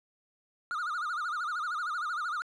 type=tone with vibrato; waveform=triangle; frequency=1318.5 Hz; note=E6; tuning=in tune; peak=-29 dBFS; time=0.71-2.42 s; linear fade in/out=0 ms; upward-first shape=sine; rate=13 Hz; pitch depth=180 cents each way; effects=resampled to 24000 Hz + 11-bit